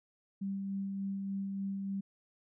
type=tone with tremolo; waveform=sine; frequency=196 Hz; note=G3; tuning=in tune; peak=-33 dBFS; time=0.41-2.01 s; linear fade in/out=10 ms; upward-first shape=sine; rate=3.4 Hz; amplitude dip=25%; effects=none